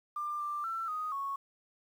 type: tone with pitch steps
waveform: sine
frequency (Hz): 1192 / 1183 / 1341 / 1246 / 1105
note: D6 / D6 / E6 / D#6 / C#6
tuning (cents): +25 / +12 / +29 / +2 / -6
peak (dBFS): -33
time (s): 0.16-1.36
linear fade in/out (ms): 5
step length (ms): 240
effects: 10-bit